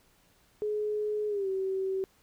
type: tone with pitch glide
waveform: sine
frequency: 422 to 382.5 Hz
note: G#4 to G4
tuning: +28 to -42 cents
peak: -28 dBFS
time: 0.62-2.04 s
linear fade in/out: 0 ms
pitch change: -170 cents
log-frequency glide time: 1.28-1.48 s
effects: pink hiss -65 dBFS RMS until 2.22 s